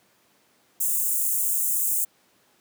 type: high-pass noise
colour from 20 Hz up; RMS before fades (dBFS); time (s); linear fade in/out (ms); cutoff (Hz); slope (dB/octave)
white; -24; 0.8-2.05; 10; 7100; 48
effects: pink hiss -62 dBFS RMS until 2.6 s + high-pass 200 Hz 12 dB/octave